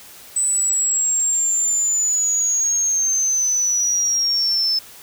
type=linear sweep; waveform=sine; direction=down; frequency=8020 to 5240 Hz; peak=-16 dBFS; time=0.36-4.79 s; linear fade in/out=5 ms; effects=white hiss -42 dBFS RMS until 5.02 s